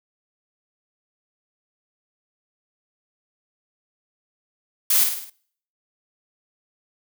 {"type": "noise with echo", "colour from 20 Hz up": "blue", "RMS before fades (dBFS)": -18, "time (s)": [4.9, 5.04], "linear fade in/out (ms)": 5, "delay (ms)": 52, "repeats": 5, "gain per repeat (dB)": -5, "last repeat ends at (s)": 5.3, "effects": ["noise-tail reverb RT60 0.6 s tail -24 dB re dry"]}